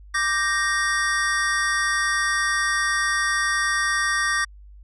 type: chord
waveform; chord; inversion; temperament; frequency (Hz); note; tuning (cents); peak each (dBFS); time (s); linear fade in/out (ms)
square; G minor; second; equal; 1174.7 / 1568 / 1864.7; D6 / G6 / Bb6; 0 / 0 / 0; -27 / -27 / -23; 0.14-4.45; 10
effects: added 50 Hz sine -42 dBFS peak until 4.83 s + resampled to 22050 Hz